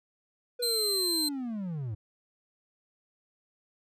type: linear sweep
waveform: triangle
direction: down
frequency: 493.9 to 99.1 Hz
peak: -30 dBFS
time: 0.59-1.95 s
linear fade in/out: 10 ms
type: tone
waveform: sawtooth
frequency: 4119 Hz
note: C8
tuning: 28 cents flat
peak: -24 dBFS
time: 0.62-1.29 s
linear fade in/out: 10 ms
effects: resampled to 32000 Hz